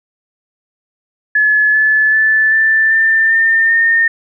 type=tone with pitch steps; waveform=sine; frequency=1711 / 1729.9 / 1749 / 1768.3 / 1787.8 / 1807.5 / 1827.5 Hz; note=A6 / A6 / A6 / A6 / A6 / A6 / A#6; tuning=-49 / -30 / -11 / +8 / +27 / +46 / -35 cents; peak=-8 dBFS; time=1.35-4.08 s; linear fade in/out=5 ms; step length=390 ms; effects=none